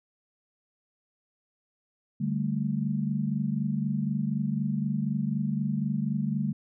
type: chord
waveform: sine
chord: D suspended fourth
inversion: none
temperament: equal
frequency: 146.83 / 196 / 220 Hz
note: D3 / G3 / A3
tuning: 0 / 0 / 0 cents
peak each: -30 dBFS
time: 2.2-6.53 s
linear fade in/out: 10 ms
effects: none